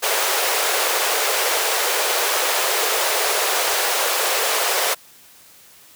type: high-pass noise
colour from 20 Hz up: pink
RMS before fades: -20 dBFS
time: 0.02-4.95 s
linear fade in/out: 20 ms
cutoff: 410 Hz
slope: 48 dB/octave
effects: white hiss -48 dBFS RMS until 5.95 s + high-pass 60 Hz 12 dB/octave